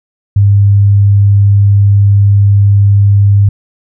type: tone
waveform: sine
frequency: 100.7 Hz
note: G2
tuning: 47 cents sharp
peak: -3 dBFS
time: 0.36-3.49 s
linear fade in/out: 5 ms
effects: none